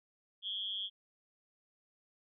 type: tone with amplitude modulation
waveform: sine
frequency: 3279 Hz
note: G#7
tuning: 23 cents flat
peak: -32 dBFS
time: 0.42-0.9 s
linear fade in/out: 50 ms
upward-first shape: sine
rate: 198 Hz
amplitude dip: 90%
effects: none